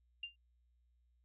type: tone with exponential decay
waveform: sine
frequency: 2794 Hz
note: F7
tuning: in tune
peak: -37 dBFS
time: 0.23-0.36 s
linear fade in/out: 5 ms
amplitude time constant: 27 ms
effects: added 60 Hz sine -70 dBFS peak until 1.24 s